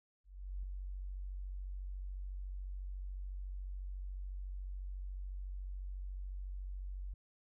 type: tone with ADSR envelope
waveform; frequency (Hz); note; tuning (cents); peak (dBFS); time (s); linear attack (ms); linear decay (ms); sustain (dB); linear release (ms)
sine; 46.99; F#1; +28; -37; 0.24-7.14; 390; 3; -3; 5
effects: none